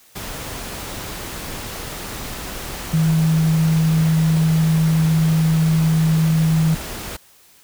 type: tone in noise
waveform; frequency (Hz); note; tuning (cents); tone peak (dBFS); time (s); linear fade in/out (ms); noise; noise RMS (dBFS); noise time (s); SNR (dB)
sine; 160; D#3; +49; -13; 2.93-6.75; 10; pink; -30; 0.15-7.17; +14
effects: white hiss -51 dBFS RMS until 7.63 s